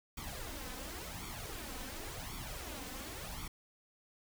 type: noise with flanger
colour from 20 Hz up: pink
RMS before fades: -44 dBFS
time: 0.17-3.48 s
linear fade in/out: 5 ms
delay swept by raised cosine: 0.88 to 3.98 ms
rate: 0.92 Hz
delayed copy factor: +0.7
effects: none